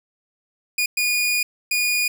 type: tone bursts at uneven times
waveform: sawtooth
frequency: 2447 Hz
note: D#7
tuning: 29 cents flat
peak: -15 dBFS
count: 3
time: 0.78-0.86 / 0.97-1.43 / 1.71-2.08 s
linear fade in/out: 5 ms
effects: none